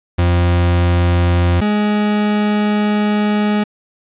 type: tone pair in turn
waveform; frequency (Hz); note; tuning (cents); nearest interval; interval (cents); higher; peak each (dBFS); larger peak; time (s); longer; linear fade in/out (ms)
40% pulse; 87.31 / 209; F2 / G#3; 0 / +11; octave + minor third; 1511; second; -10 / -12; first; 0.18-1.61 / 1.61-3.64; second; 10
effects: resampled to 8000 Hz + 7-bit